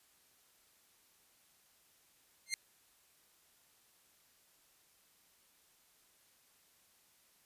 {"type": "tone with exponential growth", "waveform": "15% pulse", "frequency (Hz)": 2101, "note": "C7", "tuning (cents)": 7, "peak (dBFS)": -24, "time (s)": [2.46, 2.54], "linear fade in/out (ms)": 1, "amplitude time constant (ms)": 17, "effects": ["white hiss -69 dBFS RMS until 7.45 s", "resampled to 32000 Hz"]}